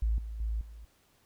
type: tone with level steps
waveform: sine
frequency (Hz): 55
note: A1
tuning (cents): 0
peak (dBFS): -25 / -36 / -29 / -44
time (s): 0.02-0.85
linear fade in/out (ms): 5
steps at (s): 0.18 / 0.4 / 0.61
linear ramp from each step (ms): 2
effects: pink hiss -67 dBFS RMS until 1.25 s